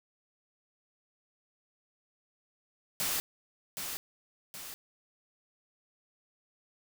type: noise with echo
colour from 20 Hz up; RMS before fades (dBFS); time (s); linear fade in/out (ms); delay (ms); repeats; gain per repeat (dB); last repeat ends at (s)
white; -32; 3-3.2; 0; 770; 2; -6; 4.74
effects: none